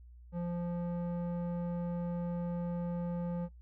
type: tone with low-pass filter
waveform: square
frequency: 173.7 Hz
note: F3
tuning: 9 cents flat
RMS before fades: -36 dBFS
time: 0.32-3.49 s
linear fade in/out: 50 ms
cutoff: 740 Hz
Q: 0.93
effects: noise-tail reverb RT60 0.2 s tail -25 dB re dry + added 60 Hz sine -51 dBFS peak until 3.61 s